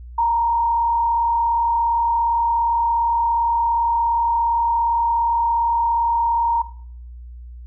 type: tone with frequency modulation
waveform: sine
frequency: 932.3 Hz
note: A#5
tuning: in tune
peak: -15 dBFS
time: 0.18-6.62 s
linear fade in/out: 5 ms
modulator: 37.3 Hz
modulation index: 0.47
effects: noise-tail reverb RT60 0.6 s tail -18 dB re dry + added 60 Hz sine -34 dBFS peak until 7.66 s